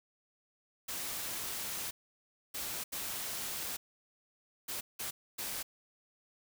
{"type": "noise bursts at uneven times", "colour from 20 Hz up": "white", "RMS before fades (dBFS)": -39, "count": 6, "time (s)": [[0.88, 1.91], [2.54, 2.84], [2.92, 3.77], [4.68, 4.81], [4.99, 5.11], [5.38, 5.63]], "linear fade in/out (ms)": 10, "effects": []}